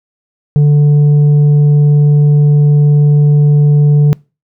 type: tone with tanh clipping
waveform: sine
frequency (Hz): 146.83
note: D3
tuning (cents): 0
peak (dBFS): -5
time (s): 0.56-4.13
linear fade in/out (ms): 0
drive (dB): 4
effects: noise-tail reverb RT60 0.3 s tail -25 dB re dry